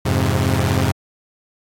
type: chord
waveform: sawtooth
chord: F minor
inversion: none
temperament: equal with one note detuned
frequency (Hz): 87.31 / 103.83 / 132.64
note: F2 / Ab2 / C3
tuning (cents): 0 / 0 / +24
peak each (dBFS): -16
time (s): 0.05-0.92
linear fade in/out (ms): 10
effects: AAC 48 kbps